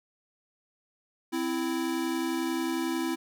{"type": "tone pair together", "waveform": "square", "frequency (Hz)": [260.1, 331.2], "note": ["C4", "E4"], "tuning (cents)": [-10, 8], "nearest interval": "major third", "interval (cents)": 418, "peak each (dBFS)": [-33, -30], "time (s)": [1.32, 3.16], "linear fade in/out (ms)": 20, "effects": []}